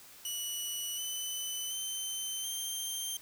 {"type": "tone with pitch steps", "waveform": "15% pulse", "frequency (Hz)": [2946, 3015, 3085, 3157], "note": ["F#7", "F#7", "G7", "G7"], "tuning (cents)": [-8, 32, -28, 12], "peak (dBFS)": -28, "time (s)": [0.25, 3.17], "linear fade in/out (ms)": 2, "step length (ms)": 730, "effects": ["white hiss -54 dBFS RMS until 3.21 s"]}